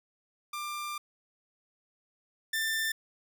sawtooth tone pair in turn, 1190 / 1783 Hz, D6 / A6, +22 / +22 cents, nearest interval perfect fifth, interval 700 cents, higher second, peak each -31 / -25 dBFS, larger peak second, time 0.53-0.98 / 2.53-2.92 s, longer first, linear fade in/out 5 ms, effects none

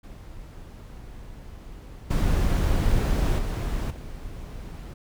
brown noise with level steps, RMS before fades -41 / -22 / -27 / -37 dBFS, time 0.03-4.94 s, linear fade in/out 10 ms, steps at 2.1 / 3.38 / 3.9 s, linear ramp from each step 10 ms, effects none

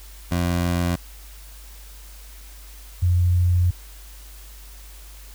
20% pulse / sine tone pair in turn, 87.31 / 88.68 Hz, F2 / F2, 0 / +27 cents, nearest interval unison, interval 27 cents, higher second, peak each -15 dBFS, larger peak neither, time 0.31-0.96 / 3.02-3.71 s, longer second, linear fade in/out 10 ms, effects added 50 Hz sine -40 dBFS peak until 5.34 s + white hiss -47 dBFS RMS until 5.34 s

